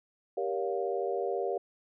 sine chord, G half-diminished seventh, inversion none, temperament just, 392 / 470.4 / 564.5 / 705.6 Hz, G4 / Bb4 / Db5 / F5, 0 / +16 / +31 / +18 cents, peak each -33 / -34 / -36 / -36 dBFS, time 0.37-1.58 s, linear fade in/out 5 ms, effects none

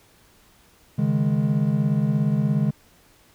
triangle chord, C# suspended second, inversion none, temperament equal, 138.59 / 155.56 / 207.7 Hz, C#3 / D#3 / G#3, 0 / 0 / 0 cents, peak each -21 dBFS, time 0.98-2.71 s, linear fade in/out 10 ms, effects pink hiss -56 dBFS RMS until 3.34 s

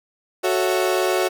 35% pulse chord, F# minor seventh, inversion none, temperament equal with one note detuned, 370 / 440 / 554.4 / 661.5 Hz, F#4 / A4 / C#5 / E5, 0 / 0 / 0 / +6 cents, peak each -19 / -25 / -23 / -24 dBFS, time 0.43-1.29 s, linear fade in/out 20 ms, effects none

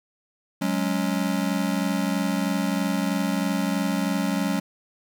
square chord, F# suspended second, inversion none, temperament just, 185 / 208.1 / 277.5 Hz, F#3 / G#3 / C#4, 0 / +4 / +2 cents, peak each -27 / -28 / -28 dBFS, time 0.61-4.6 s, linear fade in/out 10 ms, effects 9-bit

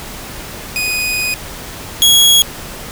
sawtooth tone pair in turn, 2489 / 3322 Hz, D#7 / G#7, 0 / 0 cents, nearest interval perfect fourth, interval 500 cents, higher second, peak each -12 / -3 dBFS, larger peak second, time 0.76-1.34 / 2.02-2.42 s, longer first, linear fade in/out 0 ms, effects pink hiss -29 dBFS RMS until 2.91 s

